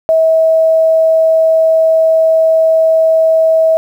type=tone; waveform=sine; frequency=645 Hz; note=E5; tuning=38 cents flat; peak=-6 dBFS; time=0.09-3.77 s; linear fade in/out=0 ms; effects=7-bit

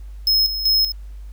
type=tone with tremolo; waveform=square; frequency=5160 Hz; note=E8; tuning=38 cents flat; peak=-14 dBFS; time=0.27-0.92 s; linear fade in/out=2 ms; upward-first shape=square; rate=2.6 Hz; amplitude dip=65%; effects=added 50 Hz sine -32 dBFS peak until 1.32 s + pink hiss -58 dBFS RMS until 1.32 s

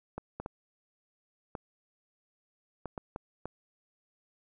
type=clicks; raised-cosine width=1 ms; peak=-23 dBFS; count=8; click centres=0.18 / 0.4 / 0.461 / 1.552 / 2.857 / 2.978 / 3.161 / 3.456 s; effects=none

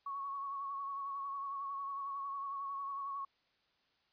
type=tone with vibrato; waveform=sine; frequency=1108.7 Hz; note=C#6; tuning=in tune; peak=-38 dBFS; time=0.06-3.25 s; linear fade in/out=5 ms; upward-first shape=sine; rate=11 Hz; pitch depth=30 cents each way; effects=white hiss -75 dBFS RMS until 4.12 s + resampled to 11025 Hz

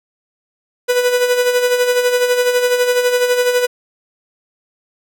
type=tone with tremolo; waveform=45% pulse; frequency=493.9 Hz; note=B4; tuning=in tune; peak=-10 dBFS; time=0.88-3.67 s; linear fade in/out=20 ms; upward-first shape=sine; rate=12 Hz; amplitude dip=55%; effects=none

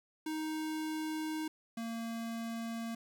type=tone pair in turn; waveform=square; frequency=312.5 / 229.1 Hz; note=D#4 / A#3; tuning=+8 / -30 cents; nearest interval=perfect fourth; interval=538 cents; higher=first; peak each=-36 / -38 dBFS; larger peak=first; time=0.26-1.48 / 1.77-2.95 s; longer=first; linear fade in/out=5 ms; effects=11-bit

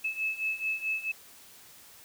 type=beating tone pair; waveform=sine; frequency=2600 / 2604.6 Hz; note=E7 / E7; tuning=-24 / -21 cents; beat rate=4.6 Hz; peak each=-34 / -31 dBFS; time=0.04-1.12 s; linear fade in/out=10 ms; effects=white hiss -53 dBFS RMS until 2.04 s

